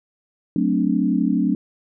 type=chord; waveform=sine; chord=D dominant seventh; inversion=first; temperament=equal; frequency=185 / 220 / 261.6 / 293.7 Hz; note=F#3 / A3 / C4 / D4; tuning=0 / 0 / 0 / 0 cents; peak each=-22 dBFS; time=0.56-1.55 s; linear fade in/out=2 ms; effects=none